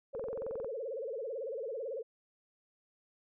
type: tone with vibrato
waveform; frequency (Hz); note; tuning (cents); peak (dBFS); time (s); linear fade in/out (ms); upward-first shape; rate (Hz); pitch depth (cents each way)
sine; 493.9; B4; 0; -36; 0.13-2.03; 20; sine; 18; 230
type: click train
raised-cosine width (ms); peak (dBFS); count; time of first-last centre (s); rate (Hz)
1; -33; 12; 0.15-0.645; 22.2
effects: none